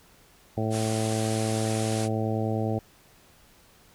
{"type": "harmonic tone", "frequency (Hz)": 110, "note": "A2", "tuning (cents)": 0, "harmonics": [1, 2, 3, 4, 5, 6, 7], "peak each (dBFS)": [-28, -31, -33, -34, -35, -36, -36], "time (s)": [0.57, 2.79], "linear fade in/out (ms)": 5}
{"type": "low-pass noise", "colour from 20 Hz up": "white", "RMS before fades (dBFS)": -37, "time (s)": [0.7, 2.09], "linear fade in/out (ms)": 50, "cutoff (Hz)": 11000, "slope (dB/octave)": 96}
{"effects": ["pink hiss -57 dBFS RMS until 3.94 s"]}